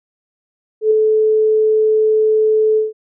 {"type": "tone with ADSR envelope", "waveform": "sine", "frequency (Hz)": 433.9, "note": "A4", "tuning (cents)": -24, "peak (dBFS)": -7, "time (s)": [0.81, 2.93], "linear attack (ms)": 100, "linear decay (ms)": 4, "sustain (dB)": -3, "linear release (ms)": 160, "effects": []}